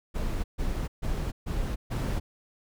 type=noise bursts; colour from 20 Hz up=brown; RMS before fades=-29 dBFS; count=5; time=0.14-2.2 s; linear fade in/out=20 ms; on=300 ms; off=140 ms; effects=none